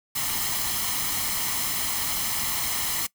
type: noise with comb filter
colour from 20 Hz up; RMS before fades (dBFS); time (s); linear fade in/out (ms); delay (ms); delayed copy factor
white; -27; 0.15-3.07; 10; 0.97; +0.55
effects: noise-tail reverb RT60 0.1 s tail -21 dB re dry